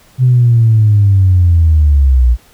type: linear sweep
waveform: sine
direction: down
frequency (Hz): 129 to 57.7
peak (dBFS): -4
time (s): 0.18-2.37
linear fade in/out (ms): 50
effects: tanh soft clip ceiling 0 dBFS + pink hiss -46 dBFS RMS until 2.53 s